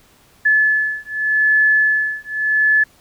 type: beating tone pair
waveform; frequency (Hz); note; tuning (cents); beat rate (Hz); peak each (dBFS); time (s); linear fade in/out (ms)
sine; 1725 / 1725.84; A6 / A6; -35 / -34; 0.84; -16; 0.45-2.84; 10
effects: pink hiss -52 dBFS RMS until 3 s